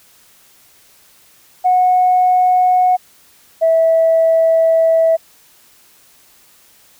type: tone pair in turn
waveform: sine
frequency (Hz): 732 / 653.1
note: F#5 / E5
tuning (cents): -19 / -16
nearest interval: major second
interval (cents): 197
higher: first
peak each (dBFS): -8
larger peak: neither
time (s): 1.64-2.97 / 3.61-5.17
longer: second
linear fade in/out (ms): 20
effects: tanh soft clip ceiling -4 dBFS + white hiss -49 dBFS RMS until 6.99 s

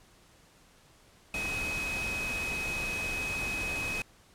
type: tone in noise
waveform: sine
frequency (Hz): 2532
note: D#7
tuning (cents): +30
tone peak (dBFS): -32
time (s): 1.34-4.02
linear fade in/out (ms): 2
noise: pink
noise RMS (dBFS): -38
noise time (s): 1.34-4.02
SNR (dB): +3
effects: pink hiss -60 dBFS RMS until 4.34 s + low-pass 11000 Hz 12 dB/octave

